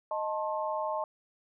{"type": "chord", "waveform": "sine", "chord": "A diminished", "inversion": "second", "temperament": "equal with one note detuned", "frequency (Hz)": [622.3, 880, 1067.3], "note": ["Eb5", "A5", "C6"], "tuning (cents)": [0, 0, 34], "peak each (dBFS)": [-33, -34, -36], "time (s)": [0.11, 1.04], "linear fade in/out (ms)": 2, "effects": []}